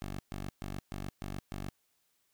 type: tone bursts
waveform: 10% pulse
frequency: 48.66 Hz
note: G1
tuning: 12 cents flat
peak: -30 dBFS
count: 6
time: 0.02-1.69 s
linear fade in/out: 0 ms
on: 170 ms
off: 130 ms
effects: white hiss -75 dBFS RMS until 2.33 s